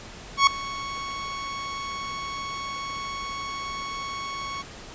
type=tone with ADSR envelope; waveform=sawtooth; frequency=1108.7 Hz; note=C#6; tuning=in tune; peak=-8 dBFS; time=0.37-4.63 s; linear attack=100 ms; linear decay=3 ms; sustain=-19 dB; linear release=25 ms; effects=pink hiss -42 dBFS RMS until 4.94 s + resampled to 16000 Hz